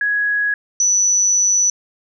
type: tone pair in turn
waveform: sine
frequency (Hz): 1669 / 5948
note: G#6 / F#8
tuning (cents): +8 / +8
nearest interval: octave + minor seventh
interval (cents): 2200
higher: second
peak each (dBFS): -15 / -12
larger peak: second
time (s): 0.01-0.54 / 0.8-1.7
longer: second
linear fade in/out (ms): 2
effects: none